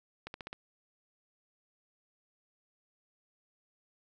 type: accelerating click train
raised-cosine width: 0.3 ms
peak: -25 dBFS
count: 5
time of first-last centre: 0.27-0.529 s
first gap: 71 ms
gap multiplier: 0.94
effects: none